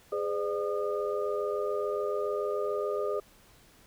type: tone cluster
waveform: sine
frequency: 413.2 / 511 / 598 / 1220 Hz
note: G#4 / C5 / D5 / D#6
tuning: -9 / -41 / +31 / -34 cents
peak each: -31 / -35 / -34 / -38 dBFS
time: 0.12-3.2 s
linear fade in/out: 5 ms
effects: pink hiss -59 dBFS RMS until 3.86 s